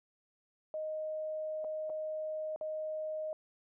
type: tone with dropouts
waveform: sine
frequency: 622 Hz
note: D#5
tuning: 1 cent flat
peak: -35 dBFS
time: 0.74-3.33 s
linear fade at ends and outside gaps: 1 ms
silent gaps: 1.643-1.646 / 1.896-1.9 / 2.561-2.611 s
effects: none